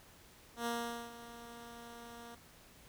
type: tone with ADSR envelope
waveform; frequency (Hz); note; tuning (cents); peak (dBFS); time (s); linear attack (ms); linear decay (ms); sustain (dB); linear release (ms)
10% pulse; 234.9; A#3; +13; -26; 0.56-2.35; 100; 440; -15; 4
effects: pink hiss -60 dBFS RMS until 2.88 s